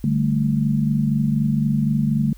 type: chord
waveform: sine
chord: D suspended fourth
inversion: none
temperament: equal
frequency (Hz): 146.83 / 196 / 220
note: D3 / G3 / A3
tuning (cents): 0 / 0 / 0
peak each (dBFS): -20 / -24 / -20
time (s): 0.04-2.33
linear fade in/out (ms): 2
effects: added 45 Hz sine -39 dBFS peak until 2.37 s + white hiss -55 dBFS RMS until 2.37 s